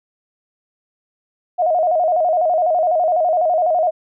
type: tone with vibrato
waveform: sine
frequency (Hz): 675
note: E5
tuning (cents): +41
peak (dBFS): -13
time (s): 1.58-3.91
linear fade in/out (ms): 20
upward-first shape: square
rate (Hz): 12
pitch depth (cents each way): 110
effects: none